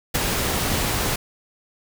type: noise with ADSR envelope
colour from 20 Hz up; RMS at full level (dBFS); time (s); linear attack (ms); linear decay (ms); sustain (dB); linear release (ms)
pink; -18; 0.14-1.16; 14; 16; -5; 6
effects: none